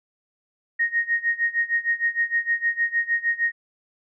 sine tone with tremolo, 1864.7 Hz, A#6, in tune, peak -17 dBFS, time 0.79-3.52 s, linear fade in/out 10 ms, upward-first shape sine, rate 6.5 Hz, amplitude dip 90%, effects none

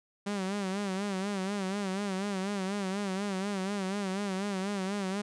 sawtooth tone with vibrato, 196 Hz, G3, in tune, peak -27 dBFS, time 0.26-5.22 s, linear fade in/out 10 ms, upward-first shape sine, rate 4.1 Hz, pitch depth 89 cents each way, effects resampled to 22050 Hz

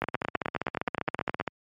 two click trains, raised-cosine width 0.5 ms, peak -11 / -13 dBFS, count 14 / 23, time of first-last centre 0.04-1.4 / 0.02-1.477 s, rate 9.56 / 15.1 Hz, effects high-pass 100 Hz 12 dB/octave + MP3 64 kbps

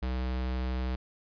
square tone, 63.4 Hz, B1, 46 cents sharp, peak -30 dBFS, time 0.02-0.96 s, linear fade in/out 10 ms, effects resampled to 11025 Hz

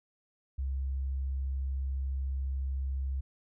sine tone, 67 Hz, C2, 42 cents sharp, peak -30 dBFS, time 0.58-3.21 s, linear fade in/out 10 ms, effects none

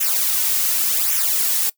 blue noise with flanger, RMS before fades -19 dBFS, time 0-1.7 s, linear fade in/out 10 ms, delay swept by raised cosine 0.22 to 3.02 ms, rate 0.88 Hz, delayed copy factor -0.7, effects noise-tail reverb RT60 0.1 s tail -21 dB re dry

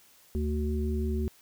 harmonic tone, 74.5 Hz, D2, 25 cents sharp, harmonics 1 / 3 / 5, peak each -28 / -33 / -35 dBFS, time 0.35-1.28 s, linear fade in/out 0 ms, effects white hiss -59 dBFS RMS until 1.41 s

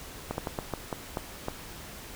slowing click train, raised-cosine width 1 ms, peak -16 dBFS, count 8, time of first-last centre 0.31-1.484 s, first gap 71 ms, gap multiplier 1.28, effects pink hiss -44 dBFS RMS until 2.15 s

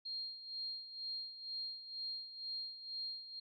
sine tone with tremolo, 4220 Hz, C8, 14 cents sharp, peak -39 dBFS, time 0.05-3.4 s, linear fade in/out 10 ms, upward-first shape sine, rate 2.1 Hz, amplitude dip 70%, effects none

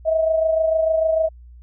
sine tone pair together, 640 / 666.7 Hz, D#5 / E5, +49 / +19 cents, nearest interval minor second, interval 70 cents, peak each -16 / -25 dBFS, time 0.05-1.29 s, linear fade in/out 20 ms, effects added 60 Hz sine -40 dBFS peak until 1.62 s

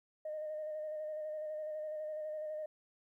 sine tone with vibrato, 615 Hz, D#5, 20 cents flat, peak -37 dBFS, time 0.25-2.66 s, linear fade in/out 5 ms, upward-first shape square, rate 12 Hz, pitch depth 20 cents each way, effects tanh soft clip ceiling -34 dBFS + 13-bit

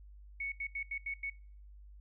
sine tone bursts at uneven times, 2217 Hz, C#7, in tune, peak -35 dBFS, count 6, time 0.4-0.52 / 0.6-0.67 / 0.75-0.83 / 0.91-0.98 / 1.06-1.14 / 1.23-1.3 s, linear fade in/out 5 ms, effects noise-tail reverb RT60 0.5 s tail -25 dB re dry + added 50 Hz sine -51 dBFS peak until 2 s

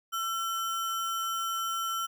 sine tone with sample-and-hold, 1347 Hz, E6, 37 cents sharp, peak -29 dBFS, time 0.12-2.07 s, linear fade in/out 20 ms, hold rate 4410 Hz, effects none

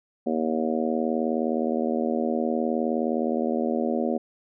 harmonic tone, 79.4 Hz, D#2, 36 cents sharp, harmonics 3 / 4 / 5 / 6 / 7 / 8 / 9, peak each -26 / -31 / -30 / -34 / -30 / -36 / -34 dBFS, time 0.26-4.18 s, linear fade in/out 10 ms, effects none

